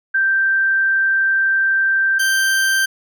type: tone pair in turn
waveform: sine / 40% pulse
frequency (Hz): 1568 / 1568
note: G6 / G6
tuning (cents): 0 / 0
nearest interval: unison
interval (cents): 0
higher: neither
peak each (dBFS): -13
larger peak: neither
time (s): 0.14-2.19 / 2.19-2.86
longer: first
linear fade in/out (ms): 10
effects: none